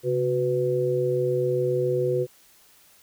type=tone cluster; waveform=sine; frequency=134.5 / 370.1 / 497.3 Hz; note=C3 / F#4 / B4; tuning=+48 / 0 / +12 cents; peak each=-28 / -24 / -25 dBFS; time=0.03-2.27 s; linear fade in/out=50 ms; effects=white hiss -56 dBFS RMS until 3.02 s